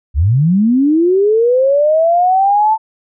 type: linear sweep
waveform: sine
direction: up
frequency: 61 to 891 Hz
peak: -8 dBFS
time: 0.14-2.78 s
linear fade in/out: 50 ms
effects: none